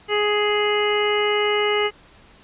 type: harmonic tone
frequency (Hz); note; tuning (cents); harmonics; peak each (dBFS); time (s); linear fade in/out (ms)
417.1; G#4; +7; 1 / 2 / 3 / 4 / 5 / 6 / 7; -20 / -28 / -27 / -33 / -25 / -35 / -26; 0.08-1.91; 50
effects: pink hiss -50 dBFS RMS until 2.43 s + resampled to 8000 Hz